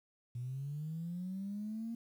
sine linear sweep, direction up, 118.7 to 233.1 Hz, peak -37 dBFS, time 0.35-1.95 s, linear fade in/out 5 ms, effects tanh soft clip ceiling -33 dBFS + 11-bit

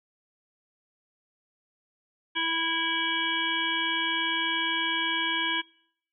harmonic tone, 328.4 Hz, E4, 6 cents flat, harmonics 1 / 3 / 5 / 7 / 9 / 10, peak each -37 / -33 / -31 / -32 / -32 / -31 dBFS, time 2.35-5.62 s, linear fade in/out 20 ms, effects noise-tail reverb RT60 0.7 s tail -25 dB re dry

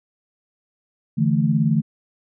sine chord, D suspended second, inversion none, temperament equal, 146.83 / 164.81 / 220 Hz, D3 / E3 / A3, 0 / 0 / 0 cents, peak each -20 dBFS, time 1.17-1.82 s, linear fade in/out 20 ms, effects none

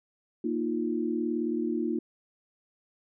sine chord, Bb suspended fourth, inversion none, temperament just, 233.1 / 310.8 / 349.6 Hz, Bb3 / Eb4 / F4, 0 / -2 / +2 cents, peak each -31 dBFS, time 0.44-1.99 s, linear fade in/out 5 ms, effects none

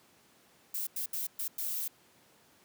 violet noise bursts at uneven times, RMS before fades -35 dBFS, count 5, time 0.74-0.87 / 0.96-1.06 / 1.13-1.27 / 1.39-1.48 / 1.58-1.88 s, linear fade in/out 5 ms, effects pink hiss -63 dBFS RMS until 2.64 s + high-pass 150 Hz 12 dB/octave

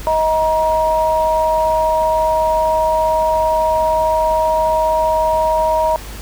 sine tone pair together, 632 / 947 Hz, D#5 / A#5, +27 / +27 cents, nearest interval perfect fifth, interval 700 cents, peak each -15 dBFS, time 0.07-5.96 s, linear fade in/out 0 ms, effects added 50 Hz sine -30 dBFS peak until 6.21 s + pink hiss -34 dBFS RMS until 6.21 s

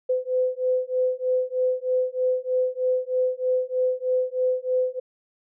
sine beating tone pair, 507 / 510.2 Hz, B4 / C5, +45 / -44 cents, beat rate 3.2 Hz, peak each -24 dBFS, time 0.09-5 s, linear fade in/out 10 ms, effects none

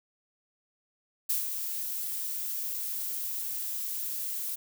violet noise with ADSR envelope, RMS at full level -27 dBFS, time 1.29-4.56 s, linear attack 11 ms, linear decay 150 ms, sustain -7 dB, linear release 15 ms, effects none

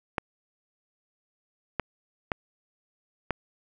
clicks, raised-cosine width 0.5 ms, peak -11 dBFS, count 4, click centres 0.182 / 1.797 / 2.318 / 3.307 s, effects none

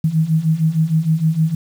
sine beating tone pair, 155.56 / 162.06 Hz, D#3 / E3, 0 / -29 cents, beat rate 6.5 Hz, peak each -18 / -15 dBFS, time 0.04-1.55 s, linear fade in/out 5 ms, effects 7-bit

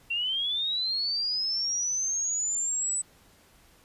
sine linear sweep, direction up, 2713 to 8020 Hz, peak -26 dBFS, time 0.1-3.02 s, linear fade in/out 10 ms, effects pink hiss -59 dBFS RMS until 3.84 s + resampled to 32000 Hz

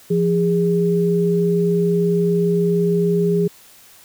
sine tone pair together, 172.3 / 409.8 Hz, F3 / G#4, -23 / -23 cents, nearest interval octave + minor third, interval 1500 cents, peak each -17 dBFS, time 0.1-3.48 s, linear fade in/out 10 ms, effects white hiss -47 dBFS RMS until 4.04 s

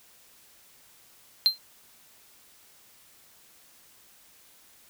triangle tone with exponential decay, 4142 Hz, C8, 18 cents flat, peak -12 dBFS, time 1.46-1.58 s, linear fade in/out 0 ms, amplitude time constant 25 ms, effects white hiss -57 dBFS RMS until 4.89 s

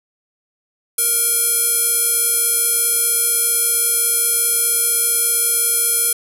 square tone with band-pass filter, 467.8 Hz, A#4, 6 cents sharp, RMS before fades -17 dBFS, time 0.98-6.13 s, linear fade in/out 5 ms, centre 11000 Hz, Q 5.2, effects none

